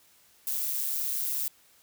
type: noise with amplitude modulation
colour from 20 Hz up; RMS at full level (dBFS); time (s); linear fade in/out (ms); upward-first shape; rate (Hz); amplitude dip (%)
violet; -28; 0.47-1.48; 2; sine; 137; 55
effects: white hiss -61 dBFS RMS until 1.82 s